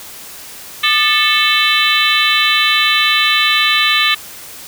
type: harmonic tone with a mistuned harmonic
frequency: 440 Hz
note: A4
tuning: in tune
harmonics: 3 / 4 / 5 / 6 / 7 / 8 / 9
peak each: -18 / -18 / -18 / -18 / -18 / -18 / -18 dBFS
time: 0.83-4.15 s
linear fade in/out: 10 ms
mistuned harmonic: 3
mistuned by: -150 cents
effects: white hiss -33 dBFS RMS until 4.67 s